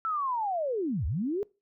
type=linear two-way sweep; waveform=sine; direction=down then up; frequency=1340 to 61.74 to 428.4 Hz; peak=-27 dBFS; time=0.05-1.43 s; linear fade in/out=0 ms; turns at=1.06 s; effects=noise-tail reverb RT60 0.3 s tail -25 dB re dry